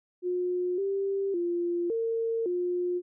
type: tone with pitch steps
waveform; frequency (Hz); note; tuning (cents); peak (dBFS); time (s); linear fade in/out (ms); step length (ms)
sine; 359.4 / 393 / 346.8 / 455.7 / 356; F4 / G4 / F4 / A#4 / F4; +50 / +4 / -12 / -39 / +33; -26; 0.22-3.02; 50; 560
effects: none